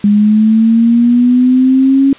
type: linear sweep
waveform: sine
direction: up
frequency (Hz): 203.7 to 275.6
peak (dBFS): -5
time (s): 0.04-2.13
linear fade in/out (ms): 2
effects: white hiss -36 dBFS RMS until 2.18 s + resampled to 8000 Hz